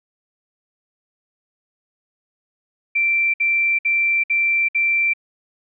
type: tone bursts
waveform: sine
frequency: 2349 Hz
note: D7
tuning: in tune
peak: -15 dBFS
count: 5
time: 2.95-5.136 s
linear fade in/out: 10 ms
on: 390 ms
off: 59 ms
effects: none